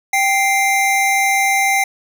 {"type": "tone pair together", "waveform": "square", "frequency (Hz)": [784, 2094], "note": ["G5", "C7"], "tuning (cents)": [0, 1], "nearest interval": "octave + perfect fourth", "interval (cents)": 1701, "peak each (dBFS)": [-17, -16], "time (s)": [0.13, 1.84], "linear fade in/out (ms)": 5, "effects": []}